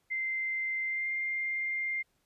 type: tone with pitch glide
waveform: sine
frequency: 2082 to 2106 Hz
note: C7 to C7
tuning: -9 to +11 cents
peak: -30 dBFS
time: 0.1-2.03 s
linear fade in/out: 20 ms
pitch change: +20 cents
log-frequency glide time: 0.85-1.09 s
effects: pink hiss -74 dBFS RMS until 2.25 s + resampled to 32000 Hz